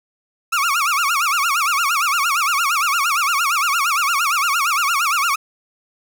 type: tone with vibrato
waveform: 30% pulse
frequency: 1245 Hz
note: D#6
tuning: 1 cent sharp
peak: -13 dBFS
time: 0.52-5.36 s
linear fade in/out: 10 ms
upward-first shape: sine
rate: 8.7 Hz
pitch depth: 230 cents each way
effects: none